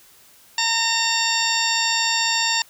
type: harmonic tone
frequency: 914 Hz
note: A#5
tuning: 34 cents flat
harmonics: 1 / 2 / 3 / 4 / 5 / 6 / 8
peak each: -26 / -26 / -26 / -26 / -26 / -26 / -26 dBFS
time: 0.58-2.62 s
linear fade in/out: 2 ms
effects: white hiss -51 dBFS RMS until 2.69 s